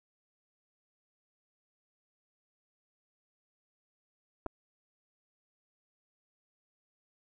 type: clicks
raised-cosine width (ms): 1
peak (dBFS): -23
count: 2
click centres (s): 4.462 / 4.465
effects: none